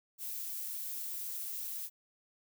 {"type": "noise", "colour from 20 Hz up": "violet", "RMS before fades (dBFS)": -40, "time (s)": [0.18, 1.9], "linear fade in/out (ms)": 50, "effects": []}